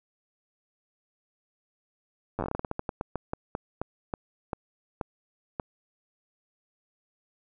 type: slowing click train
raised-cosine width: 1 ms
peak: -16 dBFS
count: 23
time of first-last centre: 2.39-5.598 s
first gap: 9 ms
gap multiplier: 1.22
effects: none